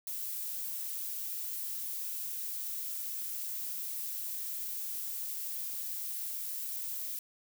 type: noise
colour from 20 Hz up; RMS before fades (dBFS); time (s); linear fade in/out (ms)
violet; -38; 0.07-7.19; 2
effects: none